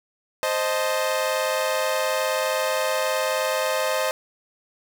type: chord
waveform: sawtooth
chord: A diminished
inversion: first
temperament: equal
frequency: 523.3 / 622.3 / 880 Hz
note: C5 / Eb5 / A5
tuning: 0 / 0 / 0 cents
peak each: -21 / -21 / -27 dBFS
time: 0.43-4.11 s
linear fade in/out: 0 ms
effects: none